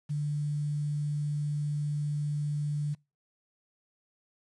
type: tone with quantisation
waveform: sine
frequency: 147.5 Hz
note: D3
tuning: 8 cents sharp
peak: -28 dBFS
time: 0.09-2.95 s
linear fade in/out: 20 ms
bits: 9
effects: noise-tail reverb RT60 0.3 s tail -26 dB re dry + resampled to 24000 Hz